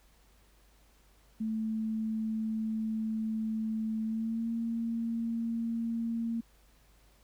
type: tone with pitch glide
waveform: sine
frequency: 220 to 229.9 Hz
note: A3 to A#3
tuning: 0 to -24 cents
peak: -30 dBFS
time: 1.4-6.41 s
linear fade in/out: 10 ms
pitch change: +76 cents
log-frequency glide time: 4.04-4.49 s
effects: added 50 Hz sine -62 dBFS peak until 7.23 s + pink hiss -66 dBFS RMS until 7.23 s